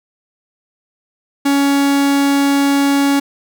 45% pulse tone, 280 Hz, C#4, 18 cents sharp, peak -11 dBFS, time 1.45-3.2 s, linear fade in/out 10 ms, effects none

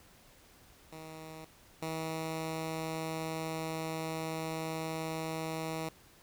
10% pulse tone pair in turn, 158.8 / 160.37 Hz, D#3 / E3, +36 / -47 cents, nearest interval unison, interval 17 cents, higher second, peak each -37 / -27 dBFS, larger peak second, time 0.92-1.45 / 1.82-5.89 s, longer second, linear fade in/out 5 ms, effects pink hiss -60 dBFS RMS until 6.22 s

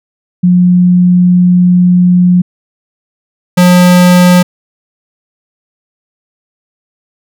sine / square tone pair in turn, 179 / 179 Hz, F3 / F3, +43 / +43 cents, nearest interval unison, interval 0 cents, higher neither, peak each -3 dBFS, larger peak neither, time 0.43-2.42 / 3.57-4.43 s, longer first, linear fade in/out 10 ms, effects none

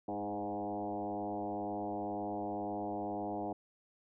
sine tone with frequency modulation, 515 Hz, C5, 28 cents flat, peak -35 dBFS, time 0.08-3.53 s, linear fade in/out 5 ms, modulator 102 Hz, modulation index 3.1, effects none

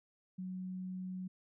sine tone, 185 Hz, F#3, in tune, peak -39 dBFS, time 0.38-1.28 s, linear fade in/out 10 ms, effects none

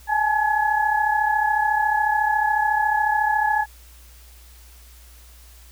sine tone cluster, 833 / 867 / 1692 Hz, G#5 / A5 / G#6, +5 / -26 / +32 cents, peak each -22 / -21 / -23 dBFS, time 0.07-3.66 s, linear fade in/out 50 ms, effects added 60 Hz sine -45 dBFS peak until 5.71 s + white hiss -51 dBFS RMS until 5.71 s

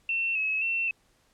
sine tone with vibrato, 2637 Hz, E7, in tune, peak -25 dBFS, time 0.09-0.91 s, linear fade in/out 2 ms, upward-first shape square, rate 1.9 Hz, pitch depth 41 cents each way, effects pink hiss -66 dBFS RMS until 1.33 s + low-pass 11000 Hz 12 dB/octave

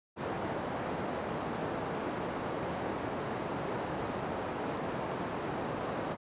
white band-pass noise, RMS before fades -36 dBFS, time 0.16-6.17 s, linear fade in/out 50 ms, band 100 to 800 Hz, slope 12 dB/octave, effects resampled to 8000 Hz

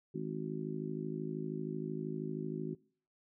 harmonic tone, 52.9 Hz, G#1, 33 cents sharp, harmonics 3 / 4 / 5 / 6 / 7, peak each -41 / -43 / -43 / -46 / -41 dBFS, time 0.14-2.75 s, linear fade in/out 10 ms, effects noise-tail reverb RT60 0.5 s tail -23 dB re dry

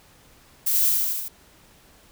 violet noise with echo, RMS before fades -22 dBFS, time 0.66-0.9 s, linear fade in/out 10 ms, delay 77 ms, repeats 5, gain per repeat -2 dB, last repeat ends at 1.285 s, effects pink hiss -54 dBFS RMS until 2.11 s

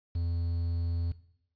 triangle tone with quantisation, 84.9 Hz, F2, 48 cents flat, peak -26 dBFS, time 0.15-1.12 s, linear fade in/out 5 ms, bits 9, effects noise-tail reverb RT60 0.7 s tail -18 dB re dry + resampled to 11025 Hz

